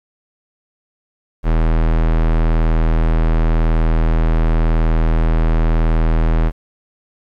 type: tone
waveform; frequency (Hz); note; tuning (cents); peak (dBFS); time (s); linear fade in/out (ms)
square; 40.46; E1; -32; -12; 1.43-6.52; 50
effects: low-pass 2000 Hz 12 dB/octave + 8-bit